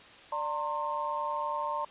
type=tone cluster; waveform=sine; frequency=591 / 912 / 1061 Hz; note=D5 / A#5 / C6; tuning=+11 / -38 / +24 cents; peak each=-37 / -33 / -34 dBFS; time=0.32-1.85 s; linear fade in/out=5 ms; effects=white hiss -52 dBFS RMS until 1.9 s + resampled to 8000 Hz